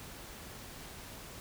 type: silence
effects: pink hiss -48 dBFS RMS until 1.4 s